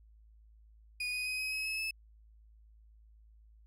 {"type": "tone with pitch steps", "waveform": "35% pulse", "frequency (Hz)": [2467, 2490, 2513, 2536, 2560, 2584, 2608], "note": ["D#7", "D#7", "D#7", "D#7", "D#7", "E7", "E7"], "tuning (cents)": [-15, 1, 17, 32, 49, -35, -19], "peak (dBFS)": -32, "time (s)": [1, 1.91], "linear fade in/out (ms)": 5, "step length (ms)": 130, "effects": ["added 54 Hz sine -57 dBFS peak until 3.66 s", "low-pass 12000 Hz 12 dB/octave"]}